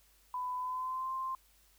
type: tone with pitch glide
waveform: sine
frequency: 1000 to 1049.1 Hz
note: B5 to C6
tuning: +21 to +4 cents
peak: -34 dBFS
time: 0.34-1.35 s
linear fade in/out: 2 ms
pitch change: +83 cents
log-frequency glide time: 0.56-1.12 s
effects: added 50 Hz sine -68 dBFS peak until 1.78 s + white hiss -67 dBFS RMS until 1.78 s